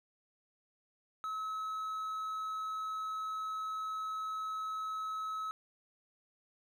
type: tone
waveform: triangle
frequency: 1289 Hz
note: E6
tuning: 39 cents flat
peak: -34 dBFS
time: 1.24-5.51 s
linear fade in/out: 0 ms
effects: none